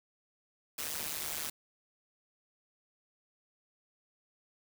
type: noise with amplitude modulation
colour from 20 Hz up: white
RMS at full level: -34 dBFS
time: 0.78-1.5 s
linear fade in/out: 5 ms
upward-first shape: sine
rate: 150 Hz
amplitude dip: 90%
effects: none